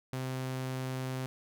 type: tone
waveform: sawtooth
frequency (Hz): 130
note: C3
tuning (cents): -11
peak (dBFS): -30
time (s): 0.13-1.26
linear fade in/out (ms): 0
effects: none